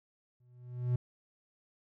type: tone with exponential growth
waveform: triangle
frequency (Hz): 123.47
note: B2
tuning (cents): 0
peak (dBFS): -23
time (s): 0.4-0.96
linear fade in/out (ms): 5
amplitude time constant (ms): 120
effects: none